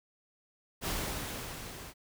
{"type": "noise with level ramp", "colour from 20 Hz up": "pink", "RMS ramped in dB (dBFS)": [-33, -47], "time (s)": [0.81, 1.94], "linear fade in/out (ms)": 50, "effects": []}